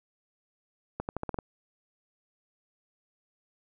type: accelerating click train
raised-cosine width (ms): 1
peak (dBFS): -18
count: 7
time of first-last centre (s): 1-1.388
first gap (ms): 89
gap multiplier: 0.87
effects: none